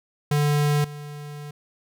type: tone with level steps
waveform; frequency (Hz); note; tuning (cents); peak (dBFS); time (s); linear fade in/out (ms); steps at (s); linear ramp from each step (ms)
square; 147; D3; +2; -19 / -35; 0.31-1.51; 5; 0.84; 5
effects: none